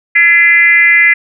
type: tone with frequency modulation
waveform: sine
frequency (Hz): 2042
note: C7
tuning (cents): -43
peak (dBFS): -4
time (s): 0.15-1.14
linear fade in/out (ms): 10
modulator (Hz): 345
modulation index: 0.75
effects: none